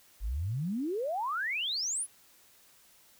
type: exponential sweep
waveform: sine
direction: up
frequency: 44.94 to 10860 Hz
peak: -30 dBFS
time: 0.2-2.07 s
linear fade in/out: 50 ms
effects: white hiss -61 dBFS RMS until 3.19 s